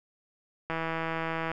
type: click train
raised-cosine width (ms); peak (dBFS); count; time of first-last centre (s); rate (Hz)
0.5; -17; 134; 0.7-1.516; 163
effects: none